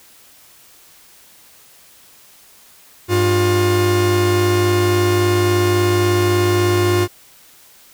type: tone pair together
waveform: 45% pulse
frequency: 99.84 / 355.8 Hz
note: G2 / F4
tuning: +32 / +32 cents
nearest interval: octave + minor seventh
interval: 2200 cents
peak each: -17 / -15 dBFS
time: 3.08-7.08 s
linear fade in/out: 50 ms
effects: white hiss -47 dBFS RMS until 7.93 s